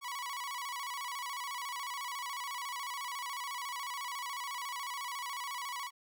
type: tone with vibrato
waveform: sawtooth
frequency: 1046.5 Hz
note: C6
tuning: in tune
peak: -34 dBFS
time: 0.01-5.91 s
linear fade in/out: 50 ms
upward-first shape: square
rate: 14 Hz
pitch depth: 110 cents each way
effects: none